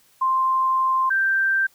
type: tone pair in turn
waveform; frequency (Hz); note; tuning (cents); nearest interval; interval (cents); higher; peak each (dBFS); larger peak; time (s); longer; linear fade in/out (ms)
sine; 1048 / 1570.2; C6 / G6; +2 / +2; perfect fifth; 700; second; -17; neither; 0.21-1.1 / 1.1-1.67; first; 10
effects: white hiss -58 dBFS RMS until 1.74 s